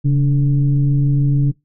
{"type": "tone with frequency modulation", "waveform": "sine", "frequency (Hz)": 138.59, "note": "C#3", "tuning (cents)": 0, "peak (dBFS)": -11, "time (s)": [0.04, 1.52], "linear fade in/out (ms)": 20, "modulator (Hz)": 152, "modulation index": 0.53, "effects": ["noise-tail reverb RT60 0.2 s tail -23 dB re dry"]}